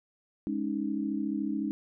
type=chord; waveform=sine; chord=Ab suspended fourth; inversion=none; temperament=equal; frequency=207.7 / 277.2 / 311.1 Hz; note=Ab3 / Db4 / Eb4; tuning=0 / 0 / 0 cents; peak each=-33 dBFS; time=0.47-1.71 s; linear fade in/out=0 ms; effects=none